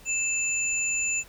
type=tone pair together; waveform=sine; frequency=2637 / 7040 Hz; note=E7 / A8; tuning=0 / 0 cents; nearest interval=octave + perfect fourth; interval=1700 cents; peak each=-27 dBFS; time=0.05-1.24 s; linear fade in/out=50 ms; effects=added 43 Hz sine -56 dBFS peak until 1.28 s + pink hiss -52 dBFS RMS until 1.28 s

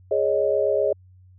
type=chord; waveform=sine; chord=Ab suspended fourth; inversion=none; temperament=equal; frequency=415.3 / 554.4 / 622.3 Hz; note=Ab4 / Db5 / Eb5; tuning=0 / 0 / 0 cents; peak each=-23 / -22 / -23 dBFS; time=0.11-0.93 s; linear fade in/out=5 ms; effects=added 92 Hz sine -48 dBFS peak until 1.38 s

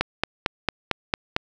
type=click train; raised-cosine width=0.3 ms; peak=-4 dBFS; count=7; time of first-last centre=0.01-1.364 s; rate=4.43 Hz; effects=none

